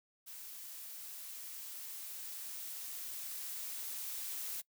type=noise with level ramp; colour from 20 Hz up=blue; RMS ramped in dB=-49 to -41 dBFS; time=0.26-4.62 s; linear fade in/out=20 ms; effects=noise-tail reverb RT60 0.1 s tail -23 dB re dry